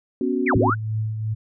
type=chord; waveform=sine; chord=B suspended second; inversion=none; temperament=just; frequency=246.9 / 277.8 / 370.4 Hz; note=B3 / C#4 / F#4; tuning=0 / +4 / +2 cents; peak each=-24 dBFS; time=0.21-0.7 s; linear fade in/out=2 ms
type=linear two-way sweep; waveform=sine; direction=down then up; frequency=2526 to 39.26 to 1566 Hz; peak=-18 dBFS; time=0.46-0.75 s; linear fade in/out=20 ms; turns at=0.56 s
type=tone with tremolo; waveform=sine; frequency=109.1 Hz; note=A2; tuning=14 cents flat; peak=-20 dBFS; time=0.54-1.35 s; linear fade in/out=20 ms; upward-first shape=triangle; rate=2.8 Hz; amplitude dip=50%
effects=none